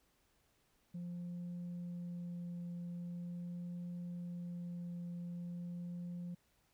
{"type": "tone with vibrato", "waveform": "sine", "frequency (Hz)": 174.61, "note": "F3", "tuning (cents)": 0, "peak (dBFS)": -39, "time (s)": [0.94, 6.35], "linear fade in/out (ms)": 10, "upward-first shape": "triangle", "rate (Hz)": 0.42, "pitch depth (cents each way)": 8, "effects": ["tanh soft clip ceiling -40 dBFS", "pink hiss -75 dBFS RMS until 6.73 s"]}